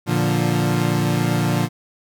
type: chord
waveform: 30% pulse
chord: Bb major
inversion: none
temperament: equal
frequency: 116.54 / 146.83 / 174.61 Hz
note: Bb2 / D3 / F3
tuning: 0 / 0 / 0 cents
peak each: -19 dBFS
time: 0.06-1.69 s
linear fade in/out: 50 ms
effects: none